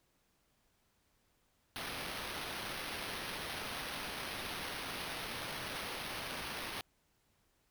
white noise with sample-and-hold, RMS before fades -42 dBFS, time 1.76-6.81 s, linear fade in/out 0 ms, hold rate 7350 Hz, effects pink hiss -75 dBFS RMS until 7.7 s

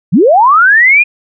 sine linear sweep, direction up, 131.6 to 2488 Hz, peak -3 dBFS, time 0.12-1.04 s, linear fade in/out 20 ms, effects none

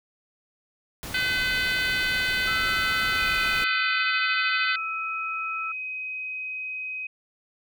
pink noise, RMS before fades -36 dBFS, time 1.03-3.64 s, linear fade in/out 0 ms
harmonic tone, 507 Hz, B4, 45 cents sharp, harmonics 3 / 4 / 5 / 6 / 7 / 8 / 9, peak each -26 / -29 / -32 / -33 / -35 / -36 / -36 dBFS, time 1.14-4.76 s, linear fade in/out 5 ms
sine tone, 1318.5 Hz, E6, in tune, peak -30 dBFS, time 2.47-5.72 s, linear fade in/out 5 ms
sine tone with pitch glide, 2489 to 2522 Hz, D#7 to D#7, 0 to +23 cents, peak -30 dBFS, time 3.17-7.07 s, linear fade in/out 5 ms, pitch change +23 cents, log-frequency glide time 3.96-4.02 s
effects none

